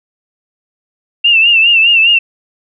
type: tone with vibrato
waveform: sine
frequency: 2733 Hz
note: F7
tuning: 38 cents flat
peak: -5 dBFS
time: 1.24-2.19 s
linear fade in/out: 10 ms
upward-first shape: sine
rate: 4.9 Hz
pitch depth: 74 cents each way
effects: none